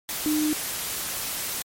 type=tone in noise; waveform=sine; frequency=304.1 Hz; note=D#4; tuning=40 cents flat; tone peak=-21 dBFS; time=0.26-0.53 s; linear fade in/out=0 ms; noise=white; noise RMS=-30 dBFS; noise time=0.09-1.62 s; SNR=+6 dB; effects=MP3 64 kbps